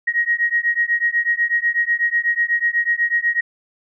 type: beating tone pair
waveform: sine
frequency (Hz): 1882 / 1890.1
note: A#6 / A#6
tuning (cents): +16 / +23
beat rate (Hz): 8.1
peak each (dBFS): -19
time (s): 0.07-3.41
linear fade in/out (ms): 10
effects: none